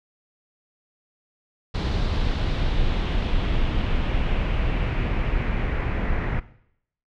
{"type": "noise with low-pass filter sweep", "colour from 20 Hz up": "brown", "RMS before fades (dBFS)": -23, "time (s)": [1.74, 6.4], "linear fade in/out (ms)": 10, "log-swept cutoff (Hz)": [4200, 2000], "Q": 2.4, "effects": ["noise-tail reverb RT60 0.7 s tail -17 dB re dry"]}